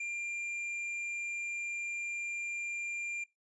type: tone with tanh clipping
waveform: sine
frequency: 2389 Hz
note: D7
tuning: 29 cents sharp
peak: -37 dBFS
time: 0-3.24 s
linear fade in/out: 5 ms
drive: 8 dB
effects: noise-tail reverb RT60 0.2 s tail -22 dB re dry + resampled to 22050 Hz